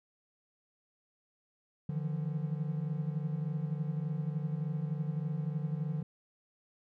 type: tone cluster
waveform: triangle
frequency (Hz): 148.2 / 160.7 / 171.6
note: D3 / E3 / F3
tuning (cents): +16 / -44 / -30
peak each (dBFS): -32 / -39 / -36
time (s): 1.89-6.03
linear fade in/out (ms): 5
effects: none